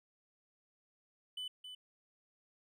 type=tone with echo; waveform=triangle; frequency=3000 Hz; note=F#7; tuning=23 cents sharp; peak=-38 dBFS; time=1.37-1.48 s; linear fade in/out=5 ms; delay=270 ms; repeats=1; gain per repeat=-7 dB; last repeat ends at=1.75 s; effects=none